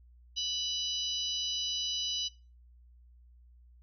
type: harmonic tone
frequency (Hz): 987.8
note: B5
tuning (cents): 0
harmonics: 3 / 4 / 5 / 6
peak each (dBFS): -34 / -36 / -38 / -40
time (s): 0.36-2.29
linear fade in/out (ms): 20
effects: noise-tail reverb RT60 0.3 s tail -20 dB re dry + added 60 Hz sine -55 dBFS peak until 3.82 s